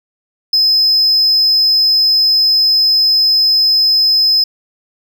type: tone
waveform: triangle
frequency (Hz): 5100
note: D#8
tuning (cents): +42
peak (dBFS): -7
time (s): 0.53-4.44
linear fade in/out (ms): 5
effects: none